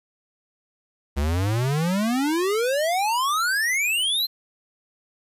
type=exponential sweep; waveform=square; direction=up; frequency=67.8 to 4200 Hz; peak=-21 dBFS; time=1.16-4.27 s; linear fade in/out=20 ms; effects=resampled to 32000 Hz + 9-bit